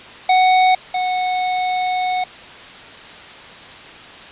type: tone pair in turn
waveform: square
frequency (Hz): 742 / 735.2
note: F#5 / F#5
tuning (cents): +5 / -11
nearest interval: unison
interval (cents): 16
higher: first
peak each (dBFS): -11 / -18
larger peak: first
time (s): 0.29-0.75 / 0.94-2.24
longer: second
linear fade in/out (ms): 5
effects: white hiss -37 dBFS RMS until 4.31 s + resampled to 8000 Hz